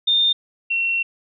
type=tone pair in turn; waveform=sine; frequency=3626 / 2723 Hz; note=A#7 / F7; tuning=-49 / -44 cents; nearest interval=perfect fourth; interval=495 cents; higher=first; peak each=-14 / -18 dBFS; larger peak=first; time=0.07-0.33 / 0.7-1.03 s; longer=second; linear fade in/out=10 ms; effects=none